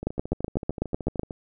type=two click trains; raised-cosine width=2 ms; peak=-20 / -11 dBFS; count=18 / 10; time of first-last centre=0.03-1.308 / 0.07-1.195 s; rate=13.3 / 8 Hz; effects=none